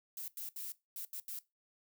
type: noise bursts at uneven times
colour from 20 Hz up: violet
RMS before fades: -43 dBFS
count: 6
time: 0.17-0.28 / 0.37-0.49 / 0.56-0.72 / 0.96-1.05 / 1.13-1.2 / 1.28-1.39 s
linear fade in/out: 2 ms
effects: noise-tail reverb RT60 0.2 s tail -18 dB re dry